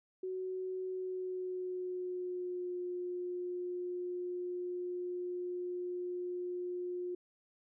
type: tone with pitch glide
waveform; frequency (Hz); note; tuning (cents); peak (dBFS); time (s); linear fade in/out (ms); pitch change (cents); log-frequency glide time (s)
sine; 372.5 to 357.5; F#4 to F4; +12 to +41; -36; 0.23-7.15; 5; -71; 0.87-2.78
effects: none